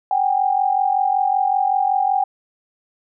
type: tone pair together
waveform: sine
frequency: 761 / 806.3 Hz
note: F#5 / G5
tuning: +48 / +49 cents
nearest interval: minor second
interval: 101 cents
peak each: -18 dBFS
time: 0.11-2.24 s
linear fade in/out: 2 ms
effects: none